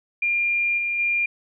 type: tone with level steps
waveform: sine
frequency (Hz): 2400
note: D7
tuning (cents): +37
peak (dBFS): -19 / -22 / -19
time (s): 0.22-1.26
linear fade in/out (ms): 5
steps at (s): 0.77 / 0.98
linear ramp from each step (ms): 20
effects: none